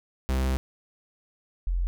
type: tone pair in turn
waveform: 45% pulse / sine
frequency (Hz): 65.41 / 43.66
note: C2 / F1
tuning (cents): 0 / 0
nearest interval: perfect fifth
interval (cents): 700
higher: first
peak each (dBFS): -23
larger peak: neither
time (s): 0.29-0.57 / 1.67-1.87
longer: first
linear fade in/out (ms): 0
effects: none